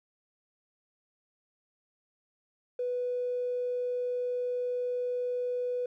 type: tone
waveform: triangle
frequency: 493.9 Hz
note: B4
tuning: in tune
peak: -25 dBFS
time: 2.79-5.86 s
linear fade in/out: 5 ms
effects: tanh soft clip ceiling -27 dBFS